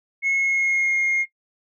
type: tone with pitch glide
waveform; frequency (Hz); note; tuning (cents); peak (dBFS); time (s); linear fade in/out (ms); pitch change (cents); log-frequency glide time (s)
sine; 2178 to 2137; C#7 to C7; -31 to +36; -16; 0.22-1.26; 50; -33; 0.34-0.96
effects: noise-tail reverb RT60 0.1 s tail -18 dB re dry + tanh soft clip ceiling -16 dBFS